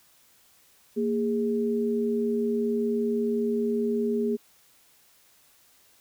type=tone pair together; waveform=sine; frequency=231.3 / 412.1 Hz; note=A#3 / G#4; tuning=-13 / -13 cents; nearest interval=minor seventh; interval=1000 cents; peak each=-26 dBFS; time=0.96-4.37 s; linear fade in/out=20 ms; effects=white hiss -60 dBFS RMS until 6 s